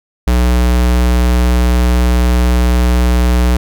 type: tone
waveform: square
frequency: 61 Hz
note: B1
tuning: 21 cents flat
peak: -9 dBFS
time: 0.27-3.57 s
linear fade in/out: 5 ms
effects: none